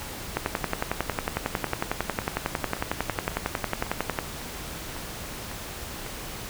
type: two click trains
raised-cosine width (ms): 0.5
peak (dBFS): -9 / -22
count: 43 / 12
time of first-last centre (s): 0.37-4.188 / 0.02-6.064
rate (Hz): 11 / 1.82
effects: pink hiss -37 dBFS RMS until 6.49 s